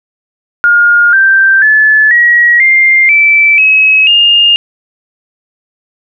sine tone with pitch steps, 1421 / 1567.6 / 1729.4 / 1907.8 / 2105 / 2322 / 2561 / 2826 Hz, F6 / G6 / A6 / A#6 / C7 / D7 / D#7 / F7, +30 / 0 / -30 / +40 / +10 / -20 / +49 / +20 cents, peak -3 dBFS, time 0.64-4.56 s, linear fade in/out 0 ms, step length 490 ms, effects none

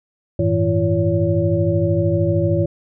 sine tone cluster, 95.5 / 108.6 / 161.8 / 340.5 / 565 Hz, G2 / A2 / E3 / F4 / C#5, -45 / -22 / -32 / -44 / +33 cents, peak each -21 dBFS, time 0.39-2.66 s, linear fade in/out 5 ms, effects none

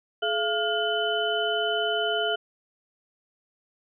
sine tone cluster, 426.9 / 682 / 1419 / 3021 Hz, G#4 / F5 / F6 / F#7, +48 / -41 / +27 / +35 cents, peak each -29 / -28 / -29 / -29 dBFS, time 0.22-2.36 s, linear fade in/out 10 ms, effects none

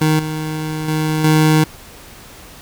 25% pulse tone with level steps, 155.56 Hz, D#3, in tune, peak -8 / -17 / -12 / -6 dBFS, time 0.01-1.64 s, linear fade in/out 5 ms, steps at 0.19 / 0.88 / 1.24 s, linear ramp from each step 2 ms, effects pink hiss -39 dBFS RMS until 2.61 s

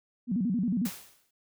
sine tone with vibrato, 211.4 Hz, G#3, 31 cents sharp, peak -25 dBFS, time 0.27-0.9 s, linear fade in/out 50 ms, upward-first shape square, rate 11 Hz, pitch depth 230 cents each way
white noise with exponential decay, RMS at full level -36 dBFS, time 0.85-1.31 s, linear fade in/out 5 ms, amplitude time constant 100 ms
effects none

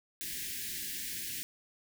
white band-stop noise, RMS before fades -39 dBFS, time 0.21-1.43 s, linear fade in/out 0 ms, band 390 to 1600 Hz, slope 96 dB/octave, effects none

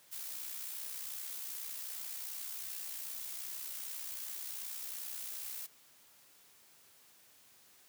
blue noise with amplitude modulation, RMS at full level -41 dBFS, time 0.11-5.67 s, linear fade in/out 20 ms, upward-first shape sine, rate 62.6 Hz, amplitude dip 45%, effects white hiss -63 dBFS RMS until 7.88 s + high-pass 80 Hz 12 dB/octave

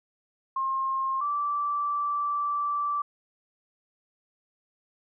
sine tone pair in turn, 1067 / 1164.6 Hz, C6 / D6, +34 / -15 cents, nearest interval major second, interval 151 cents, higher second, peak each -25 dBFS, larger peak neither, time 0.56-1.21 / 1.21-3.02 s, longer second, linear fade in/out 5 ms, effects none

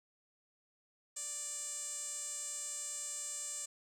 sawtooth tone with band-pass filter, 587.3 Hz, D5, in tune, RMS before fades -42 dBFS, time 1.16-3.66 s, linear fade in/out 10 ms, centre 7700 Hz, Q 8.4, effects none

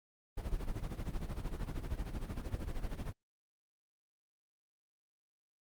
brown noise with tremolo, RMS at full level -36 dBFS, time 0.37-3.13 s, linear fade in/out 10 ms, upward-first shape sine, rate 13 Hz, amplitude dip 75%, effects Opus 24 kbps

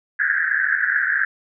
white band-pass noise, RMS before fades -20 dBFS, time 0.19-1.25 s, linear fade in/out 5 ms, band 1500 to 1800 Hz, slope 96 dB/octave, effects none

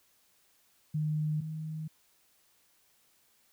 sine tone pair in turn, 153.1 / 156.77 Hz, D#3 / D#3, -28 / +13 cents, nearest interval unison, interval 41 cents, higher second, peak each -28 / -35 dBFS, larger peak first, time 0.94-1.41 / 1.41-1.88 s, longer neither, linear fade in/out 10 ms, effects white hiss -68 dBFS RMS until 3.52 s

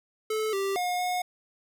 square tone with pitch steps, 434.5 / 391.9 / 718 / 724 Hz, A4 / G4 / F5 / F#5, -22 / 0 / +48 / -38 cents, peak -27 dBFS, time 0.3-1.22 s, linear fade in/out 5 ms, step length 230 ms, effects none

